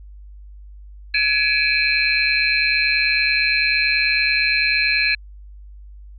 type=tone cluster; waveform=sine; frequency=1686 / 2304 / 2433 / 2585 / 4133 Hz; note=G#6 / D7 / D#7 / E7 / C8; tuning=+26 / -34 / -39 / -34 / -22 cents; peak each=-22 dBFS; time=1.14-5.15 s; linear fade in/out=5 ms; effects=added 50 Hz sine -37 dBFS peak until 6.18 s

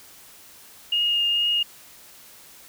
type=tone with vibrato; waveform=sine; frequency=2844 Hz; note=F7; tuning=31 cents sharp; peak=-19 dBFS; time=0.92-1.63 s; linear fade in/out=5 ms; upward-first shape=triangle; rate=2.2 Hz; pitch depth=13 cents each way; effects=white hiss -48 dBFS RMS until 2.68 s

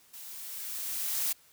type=noise with level ramp; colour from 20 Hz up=blue; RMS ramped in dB=-46 to -29 dBFS; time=0.13-1.33 s; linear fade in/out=10 ms; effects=white hiss -61 dBFS RMS until 1.52 s

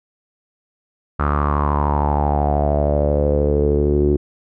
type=tone with low-pass filter sweep; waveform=sawtooth; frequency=73 Hz; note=D2; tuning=10 cents flat; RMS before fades=-17 dBFS; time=1.19-4.17 s; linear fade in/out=10 ms; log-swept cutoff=1300 to 350 Hz; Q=6.8; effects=none

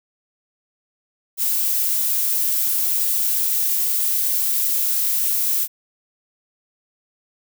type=noise; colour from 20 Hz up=violet; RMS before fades=-20 dBFS; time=1.37-5.68 s; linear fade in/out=50 ms; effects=none

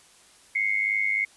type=tone pair together; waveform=sine; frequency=2093 / 2196 Hz; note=C7 / C#7; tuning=0 / -17 cents; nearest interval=minor second; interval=83 cents; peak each=-25 dBFS; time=0.55-1.25 s; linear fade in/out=5 ms; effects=white hiss -55 dBFS RMS until 1.36 s + resampled to 24000 Hz

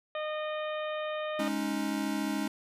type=harmonic tone; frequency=613 Hz; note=D#5; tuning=26 cents flat; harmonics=1 / 2 / 3 / 4 / 5 / 6; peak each=-33 / -39 / -43 / -45 / -47 / -49 dBFS; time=0.15-1.48 s; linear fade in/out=2 ms
type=chord; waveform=square; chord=Ab suspended fourth; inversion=none; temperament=equal; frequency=207.7 / 277.2 / 311.1 Hz; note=Ab3 / Db4 / Eb4; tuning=0 / 0 / 0 cents; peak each=-35 dBFS; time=1.39-2.48 s; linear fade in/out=5 ms
effects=resampled to 32000 Hz

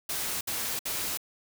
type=noise bursts; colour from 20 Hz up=white; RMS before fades=-32 dBFS; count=3; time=0.09-1.174 s; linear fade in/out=5 ms; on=320 ms; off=62 ms; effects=none

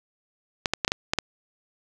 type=clicks; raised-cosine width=0.2 ms; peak=-5 dBFS; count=7; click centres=0.658 / 0.736 / 0.848 / 0.879 / 0.919 / 1.135 / 1.187 s; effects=none

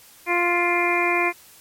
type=harmonic tone with a mistuned harmonic; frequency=349.2 Hz; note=F4; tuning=in tune; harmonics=1 / 2 / 3 / 4 / 5 / 6 / 7; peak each=-24 / -26 / -25 / -34 / -31 / -24 / -24 dBFS; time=0.26-1.33 s; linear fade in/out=50 ms; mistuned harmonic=7; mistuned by=-28 cents; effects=white hiss -49 dBFS RMS until 1.6 s + MP3 64 kbps

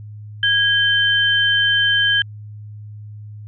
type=tone pair together; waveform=sine; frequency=1644 / 3101 Hz; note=G#6 / G7; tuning=-18 / -19 cents; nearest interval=major seventh; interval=1099 cents; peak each=-16 dBFS; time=0.43-2.22 s; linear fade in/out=2 ms; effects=added 105 Hz sine -32 dBFS peak until 3.47 s

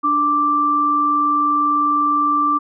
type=tone pair together; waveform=sine; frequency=293.7 / 1174.1 Hz; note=D4 / D6; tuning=0 / -1 cents; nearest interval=2 octaves; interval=2399 cents; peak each=-23 / -14 dBFS; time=0.03-2.59 s; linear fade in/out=20 ms; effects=none

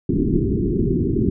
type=low-pass noise; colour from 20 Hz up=white; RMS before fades=-19 dBFS; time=0.09-1.3 s; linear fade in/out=5 ms; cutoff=400 Hz; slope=96 dB/octave; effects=none

